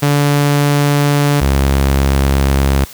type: tone pair in turn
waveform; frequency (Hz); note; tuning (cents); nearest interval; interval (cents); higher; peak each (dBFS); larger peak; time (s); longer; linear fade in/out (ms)
sawtooth; 144.3 / 68.36; D3 / C#2; -30 / -24; octave + minor second; 1294; first; -6; neither; 0.02-1.41 / 1.41-2.85; second; 10
effects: white hiss -35 dBFS RMS until 2.93 s